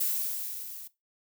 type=noise with level ramp; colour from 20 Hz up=violet; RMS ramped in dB=-27 to -44 dBFS; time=0-0.88 s; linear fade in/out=10 ms; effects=noise-tail reverb RT60 0.2 s tail -17 dB re dry